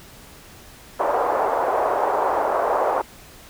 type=band-pass noise; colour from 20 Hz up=white; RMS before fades=-21 dBFS; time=0.99-3.02 s; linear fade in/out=10 ms; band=450 to 960 Hz; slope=24 dB/octave; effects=pink hiss -45 dBFS RMS until 3.49 s